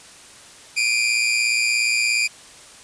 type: tone pair together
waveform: sawtooth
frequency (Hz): 2349 / 2466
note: D7 / D#7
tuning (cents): 0 / -16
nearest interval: minor second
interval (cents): 84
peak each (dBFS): -17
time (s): 0.76-2.28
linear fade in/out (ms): 20
effects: white hiss -44 dBFS RMS until 2.83 s + resampled to 22050 Hz